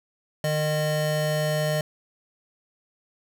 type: tone pair together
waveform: square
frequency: 152.6 / 611.2 Hz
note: D#3 / D#5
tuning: -33 / -31 cents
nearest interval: 2 octaves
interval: 2402 cents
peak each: -26 dBFS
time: 0.44-1.81 s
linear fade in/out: 2 ms
effects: none